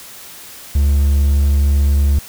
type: tone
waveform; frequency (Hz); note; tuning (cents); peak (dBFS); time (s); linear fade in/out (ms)
triangle; 70.9; C#2; +40; -8; 0.75-2.19; 5
effects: white hiss -36 dBFS RMS until 2.28 s